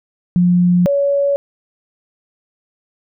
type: tone pair in turn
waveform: sine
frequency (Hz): 177.4 / 563.2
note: F3 / C#5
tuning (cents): +27 / +27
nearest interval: octave + minor sixth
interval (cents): 2000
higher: second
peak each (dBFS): -9 / -12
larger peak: first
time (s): 0.36-0.86 / 0.86-1.36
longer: neither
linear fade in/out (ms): 0
effects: none